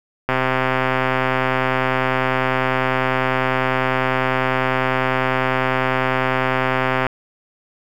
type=click train; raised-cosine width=0.5 ms; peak=-3 dBFS; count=882; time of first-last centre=0.29-7.067 s; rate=130 Hz; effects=7-bit